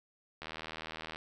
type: click train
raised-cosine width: 0.3 ms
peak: -25 dBFS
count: 60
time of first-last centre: 0.42-1.159 s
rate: 79.8 Hz
effects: 11-bit